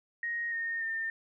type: tone with pitch steps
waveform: sine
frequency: 1873 / 1839.8 / 1807.1 Hz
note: A#6 / A#6 / A6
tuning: +8 / -23 / +46 cents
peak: -31 dBFS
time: 0.23-1.1 s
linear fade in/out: 2 ms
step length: 290 ms
effects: none